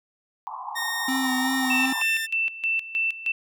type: band-pass noise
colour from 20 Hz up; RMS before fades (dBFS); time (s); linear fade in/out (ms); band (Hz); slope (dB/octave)
pink; -34; 0.47-2.02; 0; 780 to 1100; 96
type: tone with pitch glide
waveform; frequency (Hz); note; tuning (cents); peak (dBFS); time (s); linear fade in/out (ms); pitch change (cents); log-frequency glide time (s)
sawtooth; 1846 to 1791.4; A#6 to A6; -17 to +31; -23; 0.75-2.27; 20; -52; 1.73-1.92
type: tone with vibrato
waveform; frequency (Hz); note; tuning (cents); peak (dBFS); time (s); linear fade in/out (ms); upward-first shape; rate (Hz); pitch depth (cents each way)
square; 260; C4; -11; -25; 1.08-1.93; 5; sine; 2.7; 31
type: tone with tremolo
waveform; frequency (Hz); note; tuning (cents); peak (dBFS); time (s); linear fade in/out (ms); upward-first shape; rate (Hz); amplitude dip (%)
sine; 2670; E7; +22; -21; 1.7-3.32; 5; square; 3.2; 80
effects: none